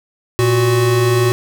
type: tone pair together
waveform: square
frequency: 116.54 / 370 Hz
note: A#2 / F#4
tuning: 0 / 0 cents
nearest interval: octave + minor sixth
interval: 2000 cents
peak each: -15 dBFS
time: 0.39-1.32 s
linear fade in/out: 0 ms
effects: none